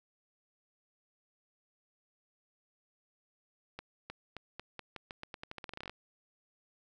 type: accelerating click train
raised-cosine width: 0.3 ms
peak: -26 dBFS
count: 21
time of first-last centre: 3.79-5.896 s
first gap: 310 ms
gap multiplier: 0.86
effects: none